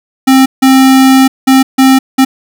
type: tone bursts at uneven times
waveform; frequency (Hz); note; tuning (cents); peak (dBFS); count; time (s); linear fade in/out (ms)
square; 264.5; C4; +19; -3; 5; 0.27-0.46 / 0.62-1.28 / 1.47-1.63 / 1.78-1.99 / 2.18-2.25; 10
effects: none